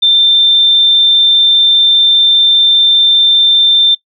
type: tone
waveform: sine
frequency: 3575 Hz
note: A7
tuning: 27 cents sharp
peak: -5 dBFS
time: 0.02-3.95 s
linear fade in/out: 10 ms
effects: noise-tail reverb RT60 0.1 s tail -20 dB re dry